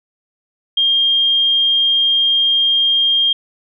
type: tone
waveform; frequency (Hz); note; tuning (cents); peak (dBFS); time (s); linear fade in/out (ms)
sine; 3214; G7; +43; -11; 0.77-3.33; 5
effects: none